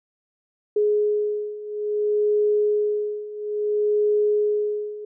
sine beating tone pair, 418.5 / 419.09 Hz, G#4 / G#4, +13 / +16 cents, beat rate 0.59 Hz, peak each -24 / -21 dBFS, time 0.76-5.05 s, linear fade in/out 5 ms, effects none

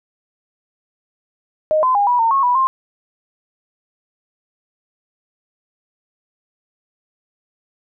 sine tone with pitch steps, 620 / 1024 / 812 / 976 / 911 / 1092 / 981 / 1057 Hz, D#5 / C6 / G#5 / B5 / A#5 / C#6 / B5 / C6, -6 / -38 / -39 / -21 / -40 / -26 / -12 / +17 cents, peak -12 dBFS, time 1.71-2.67 s, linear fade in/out 0 ms, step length 120 ms, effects none

